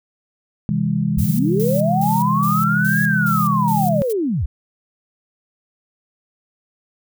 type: chord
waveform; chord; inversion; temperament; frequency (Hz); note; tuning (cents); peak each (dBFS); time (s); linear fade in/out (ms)
sine; C augmented; none; just; 130.81 / 163.52 / 204.4; C3 / E3 / G#3; 0 / -14 / -27; -23 / -20 / -20; 0.69-4.02; 0
type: linear two-way sweep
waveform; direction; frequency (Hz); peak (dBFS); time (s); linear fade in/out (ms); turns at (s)
sine; up then down; 50.2 to 1673 to 50.2; -17; 1.17-4.46; 5; 3.03
type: noise with tremolo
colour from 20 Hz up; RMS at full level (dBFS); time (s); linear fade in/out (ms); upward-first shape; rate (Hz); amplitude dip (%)
violet; -30; 1.18-4.13; 10; square; 2.4; 80
effects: none